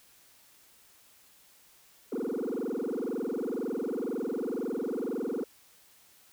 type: tone with frequency modulation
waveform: sine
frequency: 361.6 Hz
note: F#4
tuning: 40 cents flat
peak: -27 dBFS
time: 2.12-5.44 s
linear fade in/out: 5 ms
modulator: 22 Hz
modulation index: 5.9
effects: tanh soft clip ceiling -29 dBFS + white hiss -60 dBFS RMS until 6.32 s